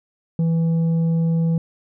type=tone with tanh clipping; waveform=sine; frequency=164.81 Hz; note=E3; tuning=in tune; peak=-17 dBFS; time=0.39-1.58 s; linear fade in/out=2 ms; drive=5 dB; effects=none